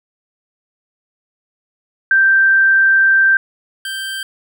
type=tone pair in turn; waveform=sine / 25% pulse; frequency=1568 / 1568 Hz; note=G6 / G6; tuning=0 / 0 cents; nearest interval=unison; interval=0 cents; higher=neither; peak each=-8 / -18 dBFS; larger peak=first; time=2.11-3.37 / 3.85-4.23 s; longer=first; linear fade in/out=2 ms; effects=none